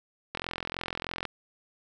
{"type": "click train", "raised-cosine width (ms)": 0.3, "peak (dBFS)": -16, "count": 40, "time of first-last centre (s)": [0.35, 1.253], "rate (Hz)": 43.2, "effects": []}